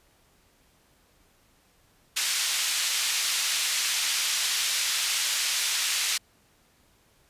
pink band-pass noise, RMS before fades -27 dBFS, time 2.16-6.18 s, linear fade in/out 10 ms, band 2700 to 8800 Hz, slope 12 dB/octave, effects pink hiss -63 dBFS RMS until 7.29 s + resampled to 32000 Hz

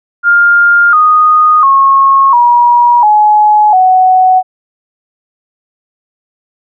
sine tone with pitch steps, 1405 / 1237.3 / 1089.7 / 959.6 / 845.1 / 744.3 Hz, F6 / D#6 / C#6 / A#5 / G#5 / F#5, +10 / -10 / -30 / +50 / +30 / +10 cents, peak -3 dBFS, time 0.23-4.43 s, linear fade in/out 50 ms, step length 700 ms, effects none

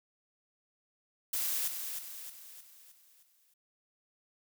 blue noise with echo, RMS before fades -33 dBFS, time 1.33-1.68 s, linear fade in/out 5 ms, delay 310 ms, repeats 6, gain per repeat -6 dB, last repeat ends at 3.54 s, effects none

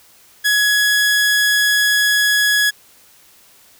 sawtooth tone, 1679 Hz, G#6, 18 cents sharp, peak -9 dBFS, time 0.44-2.71 s, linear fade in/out 20 ms, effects white hiss -49 dBFS RMS until 3.79 s

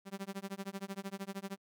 sawtooth tone with tremolo, 195.7 Hz, G3, 3 cents flat, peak -33 dBFS, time 0.05-1.58 s, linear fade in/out 50 ms, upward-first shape sine, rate 13 Hz, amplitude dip 100%, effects none

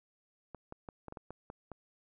clicks, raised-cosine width 1 ms, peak -30 dBFS, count 9, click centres 0.547 / 0.724 / 0.888 / 1.083 / 1.124 / 1.172 / 1.306 / 1.501 / 1.717 s, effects none

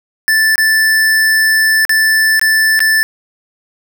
square tone with dropouts, 1760 Hz, A6, in tune, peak -9 dBFS, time 0.28-3.03 s, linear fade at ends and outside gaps 0 ms, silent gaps 0.557-0.58 / 1.851-1.894 / 2.395-2.414 / 2.792-2.804 s, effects none

